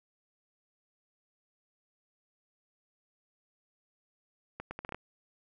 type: accelerating click train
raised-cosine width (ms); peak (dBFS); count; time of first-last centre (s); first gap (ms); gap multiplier
0.5; -24; 7; 4.6-4.946; 110; 0.73
effects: none